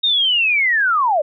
sine linear sweep, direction down, 3740 to 554.4 Hz, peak -13 dBFS, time 0.03-1.22 s, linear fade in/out 10 ms, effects none

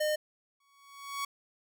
square tone, 609 Hz, D#5, 37 cents flat, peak -28 dBFS, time 0-0.16 s, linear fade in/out 10 ms
sawtooth tone with exponential growth, 1120 Hz, C#6, 18 cents sharp, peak -27 dBFS, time 0.6-1.25 s, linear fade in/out 5 ms, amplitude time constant 140 ms
effects none

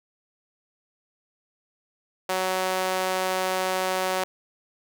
sawtooth tone with high-pass filter, 186.4 Hz, F#3, 13 cents sharp, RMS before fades -26 dBFS, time 2.29-4.24 s, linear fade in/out 5 ms, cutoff 580 Hz, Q 1.3, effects none

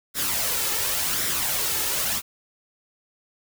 white noise with flanger, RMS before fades -25 dBFS, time 0.14-2.22 s, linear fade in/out 50 ms, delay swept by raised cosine 0.54 to 2.34 ms, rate 0.91 Hz, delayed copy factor +0.5, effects none

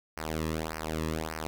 sawtooth tone with flanger, 79.2 Hz, D#2, 31 cents sharp, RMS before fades -34 dBFS, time 0.17-1.47 s, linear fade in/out 0 ms, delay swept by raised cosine 0.27 to 1.37 ms, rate 1.7 Hz, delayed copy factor -0.9, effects none

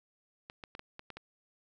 clicks, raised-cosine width 0.3 ms, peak -28 dBFS, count 7, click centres 0.499 / 0.638 / 0.751 / 0.794 / 0.994 / 1.103 / 1.17 s, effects none

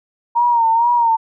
sine tone with vibrato, 932.3 Hz, A#5, in tune, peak -11 dBFS, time 0.35-1.17 s, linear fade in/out 20 ms, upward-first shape sine, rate 2.2 Hz, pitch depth 60 cents each way, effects none

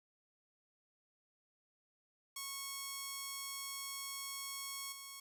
5% pulse tone with level steps, 1100 Hz, C#6, 14 cents flat, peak -30 / -36 dBFS, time 2.36-5.2 s, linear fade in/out 5 ms, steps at 4.92 s, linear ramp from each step 5 ms, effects none

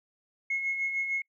sine tone with tremolo, 2171 Hz, C#7, 37 cents flat, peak -25 dBFS, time 0.5-1.22 s, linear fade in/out 5 ms, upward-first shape sine, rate 6.6 Hz, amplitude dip 50%, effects noise-tail reverb RT60 0.1 s tail -26 dB re dry + tanh soft clip ceiling -21 dBFS

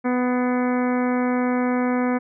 harmonic tone with a mistuned harmonic, 248.8 Hz, B3, 13 cents sharp, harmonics 1 / 2 / 3 / 4 / 5 / 6 / 7 / 8 / 9, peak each -20 / -26 / -30 / -32 / -34 / -36 / -37 / -38 / -39 dBFS, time 0.04-2.19 s, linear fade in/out 20 ms, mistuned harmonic 8, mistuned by +44 cents, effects none

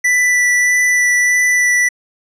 square tone with vibrato, 1975.5 Hz, B6, in tune, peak -11 dBFS, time 0.04-1.89 s, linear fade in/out 10 ms, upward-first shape sine, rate 1.6 Hz, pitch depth 9 cents each way, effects low-pass 10000 Hz 12 dB/octave

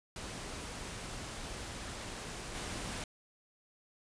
pink noise with level steps, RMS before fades -43 / -40 dBFS, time 0.16-3.04 s, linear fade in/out 2 ms, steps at 2.55 s, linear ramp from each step 2 ms, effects resampled to 22050 Hz

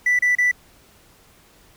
triangle tone bursts, 1975.5 Hz, B6, in tune, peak -12 dBFS, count 3, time 0.06-0.514 s, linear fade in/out 5 ms, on 130 ms, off 32 ms, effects tanh soft clip ceiling -10 dBFS + pink hiss -53 dBFS RMS until 1.76 s

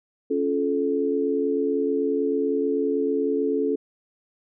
sine chord, Db augmented, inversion none, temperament just, 277.2 / 346.5 / 433.1 Hz, Db4 / F4 / A4, 0 / -14 / -27 cents, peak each -25 / -29 / -23 dBFS, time 0.3-3.76 s, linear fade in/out 10 ms, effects none

